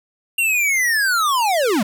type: linear sweep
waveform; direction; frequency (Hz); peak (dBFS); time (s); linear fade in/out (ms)
square; down; 2794 to 185; -16; 0.38-1.83; 5
effects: none